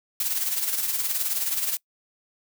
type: noise with tremolo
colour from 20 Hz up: blue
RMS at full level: -24 dBFS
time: 0.2-1.77 s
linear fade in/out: 2 ms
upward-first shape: sine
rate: 19 Hz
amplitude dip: 55%
effects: noise-tail reverb RT60 0.1 s tail -23 dB re dry